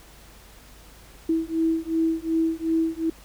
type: beating tone pair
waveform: sine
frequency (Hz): 324 / 326.7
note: E4 / E4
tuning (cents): -30 / -15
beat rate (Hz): 2.7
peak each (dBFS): -24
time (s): 1.29-3.1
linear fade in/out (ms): 5
effects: added 50 Hz sine -49 dBFS peak until 3.24 s + pink hiss -50 dBFS RMS until 3.24 s